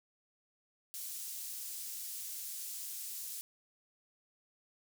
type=high-pass noise; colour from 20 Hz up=pink; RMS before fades=-43 dBFS; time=0.94-3.41 s; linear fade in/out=0 ms; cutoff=7600 Hz; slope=12 dB/octave; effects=none